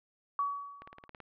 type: tone with exponential decay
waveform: sine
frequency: 1133 Hz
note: C#6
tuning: 37 cents sharp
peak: -26 dBFS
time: 0.39-1.08 s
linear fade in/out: 1 ms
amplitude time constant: 150 ms
type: click train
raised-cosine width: 0.3 ms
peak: -29 dBFS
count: 8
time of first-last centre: 0.82-1.203 s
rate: 18.3 Hz
effects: low-pass 2000 Hz 12 dB/octave